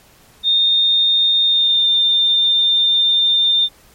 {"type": "tone with pitch glide", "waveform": "sine", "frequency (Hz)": [3656, 3606], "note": ["A#7", "A7"], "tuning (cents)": [-34, 42], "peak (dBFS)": -11, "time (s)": [0.43, 3.69], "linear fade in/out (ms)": 50, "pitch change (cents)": -24, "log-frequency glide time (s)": [1.46, 1.86], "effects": ["pink hiss -49 dBFS RMS until 3.94 s", "MP3 64 kbps"]}